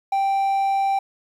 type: tone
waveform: triangle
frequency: 784 Hz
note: G5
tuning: in tune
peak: -16 dBFS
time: 0.12-0.99 s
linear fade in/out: 5 ms
effects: 9-bit